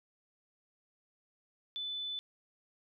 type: tone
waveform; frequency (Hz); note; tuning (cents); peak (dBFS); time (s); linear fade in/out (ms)
sine; 3500; A7; -10; -36; 1.76-2.19; 0
effects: none